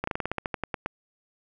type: slowing click train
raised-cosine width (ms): 0.5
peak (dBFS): -13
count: 13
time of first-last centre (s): 0.04-0.861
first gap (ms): 34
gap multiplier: 1.12
effects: none